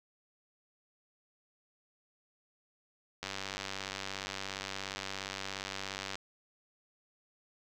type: click train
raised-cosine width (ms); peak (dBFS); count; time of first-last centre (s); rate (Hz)
0.2; -20; 285; 3.23-6.155; 97.1
effects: none